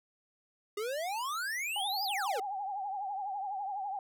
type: exponential two-way sweep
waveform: square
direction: up then down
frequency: 400 to 5070 to 400 Hz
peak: -34 dBFS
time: 0.77-2.4 s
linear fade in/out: 5 ms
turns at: 2.04 s
type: tone with vibrato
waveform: sine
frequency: 794 Hz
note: G5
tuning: 22 cents sharp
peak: -34 dBFS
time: 1.76-3.99 s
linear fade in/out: 2 ms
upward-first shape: triangle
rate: 12 Hz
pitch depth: 110 cents each way
effects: none